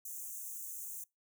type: high-pass noise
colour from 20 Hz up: white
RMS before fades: -44 dBFS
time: 0.05-1.04 s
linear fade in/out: 5 ms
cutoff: 6100 Hz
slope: 96 dB/octave
effects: noise-tail reverb RT60 0.2 s tail -24 dB re dry